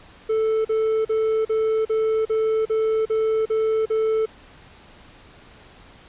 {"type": "tone bursts", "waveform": "triangle", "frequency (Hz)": 440, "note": "A4", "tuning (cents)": 0, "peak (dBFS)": -16, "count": 10, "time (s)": [0.29, 4.259], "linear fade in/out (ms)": 10, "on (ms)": 360, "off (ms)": 41, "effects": ["pink hiss -48 dBFS RMS until 6.08 s", "resampled to 8000 Hz"]}